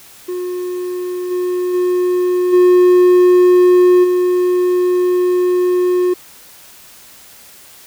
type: tone with level steps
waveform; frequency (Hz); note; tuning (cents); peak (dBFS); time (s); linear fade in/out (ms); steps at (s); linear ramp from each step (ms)
triangle; 360.5; F#4; -45; -17 / -13 / -10 / -4 / -9; 0.28-6.14; 10; 1.3 / 1.73 / 2.52 / 4.03; 20
effects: white hiss -41 dBFS RMS until 7.86 s